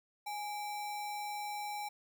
sine tone with sample-and-hold, 830.6 Hz, G#5, in tune, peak -37 dBFS, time 0.26-1.89 s, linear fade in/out 10 ms, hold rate 3150 Hz, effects none

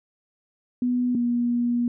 sine tone pair in turn, 246.9 / 240.1 Hz, B3 / B3, 0 / -49 cents, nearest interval unison, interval 49 cents, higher first, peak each -20 dBFS, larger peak neither, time 0.82-1.15 / 1.15-1.88 s, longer second, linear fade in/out 2 ms, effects none

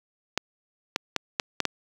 clicks, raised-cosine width 0.2 ms, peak -6 dBFS, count 6, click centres 0.376 / 0.961 / 1.163 / 1.398 / 1.603 / 1.653 s, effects high-pass 150 Hz 12 dB/octave + 7-bit

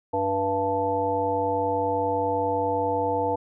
harmonic tone, 97.5 Hz, G2, 9 cents flat, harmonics 1 / 3 / 5 / 7 / 9, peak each -35 / -32 / -26 / -30 / -26 dBFS, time 0.13-3.36 s, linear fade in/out 10 ms, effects none

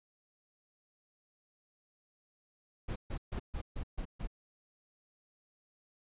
brown noise bursts, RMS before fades -37 dBFS, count 7, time 2.88-4.273 s, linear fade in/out 10 ms, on 79 ms, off 140 ms, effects resampled to 8000 Hz

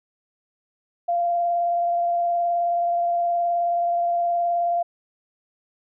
sine tone with vibrato, 692 Hz, F5, 16 cents flat, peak -19 dBFS, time 1.08-4.83 s, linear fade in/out 10 ms, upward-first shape sine, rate 19 Hz, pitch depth 14 cents each way, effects none

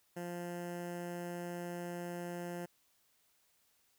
15% pulse tone with notch filter, 174.61 Hz, F3, in tune, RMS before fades -42 dBFS, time 0.16-2.66 s, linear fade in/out 10 ms, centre 3900 Hz, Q 0.99, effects white hiss -73 dBFS RMS until 3.98 s

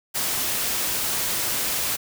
white noise, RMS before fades -25 dBFS, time 0.14-1.97 s, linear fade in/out 20 ms, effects none

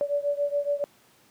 sine beating tone pair, 573 / 580.1 Hz, D5 / D5, -43 / -21 cents, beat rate 7.1 Hz, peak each -26 / -28 dBFS, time 0.01-0.84 s, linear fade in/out 0 ms, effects pink hiss -59 dBFS RMS until 1.3 s + high-pass 150 Hz 12 dB/octave

